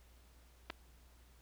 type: clicks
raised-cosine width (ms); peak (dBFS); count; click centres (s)
0.3; -26; 2; 0.7 / 0.703
effects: added 60 Hz sine -61 dBFS peak until 1.41 s + pink hiss -68 dBFS RMS until 1.41 s